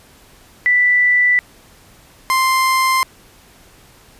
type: tone pair in turn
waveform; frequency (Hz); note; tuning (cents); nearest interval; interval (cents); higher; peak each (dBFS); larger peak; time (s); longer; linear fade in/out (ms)
sine / 30% pulse; 1975.5 / 1046.5; B6 / C6; 0 / 0; major seventh; 1100; first; -10; neither; 0.66-1.39 / 2.3-3.03; neither; 0
effects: pink hiss -47 dBFS RMS until 4.19 s + resampled to 32000 Hz